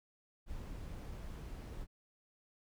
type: noise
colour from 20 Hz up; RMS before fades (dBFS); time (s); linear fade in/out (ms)
brown; -45; 0.46-1.87; 50
effects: none